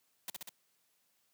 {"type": "noise with echo", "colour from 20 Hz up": "white", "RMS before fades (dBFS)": -40, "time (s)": [0.28, 0.3], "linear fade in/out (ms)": 2, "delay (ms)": 64, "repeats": 3, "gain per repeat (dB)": -2, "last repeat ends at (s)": 0.492, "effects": ["white hiss -75 dBFS RMS until 1.33 s", "high-pass 100 Hz 12 dB/octave"]}